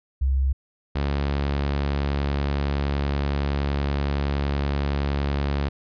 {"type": "tone pair in turn", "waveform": ["sine", "sawtooth"], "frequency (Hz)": [66.7, 70.67], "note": ["C2", "C#2"], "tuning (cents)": [34, 34], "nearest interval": "minor second", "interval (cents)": 100, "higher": "second", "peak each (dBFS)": -18, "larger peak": "neither", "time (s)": [[0.21, 0.53], [0.95, 5.69]], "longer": "second", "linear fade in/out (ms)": 10, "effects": ["resampled to 11025 Hz"]}